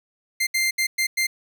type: tone bursts at uneven times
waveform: sawtooth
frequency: 2093 Hz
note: C7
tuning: in tune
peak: -16 dBFS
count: 5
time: 0.4-0.47 / 0.54-0.71 / 0.78-0.87 / 0.98-1.07 / 1.17-1.27 s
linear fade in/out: 10 ms
effects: none